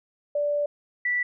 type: tone pair in turn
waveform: sine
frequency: 584 / 1964.3 Hz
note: D5 / B6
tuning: -10 / -10 cents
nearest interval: octave + major sixth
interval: 2100 cents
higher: second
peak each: -22 dBFS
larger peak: neither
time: 0.35-0.66 / 1.05-1.23 s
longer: first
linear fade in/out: 5 ms
effects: none